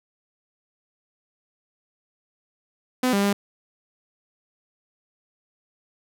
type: tone with pitch steps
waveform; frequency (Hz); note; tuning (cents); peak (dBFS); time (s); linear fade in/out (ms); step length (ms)
sawtooth; 253.5 / 199.8 / 201.2; B3 / G3 / G3; +45 / +33 / +45; -15; 3.03-3.33; 5; 100
effects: none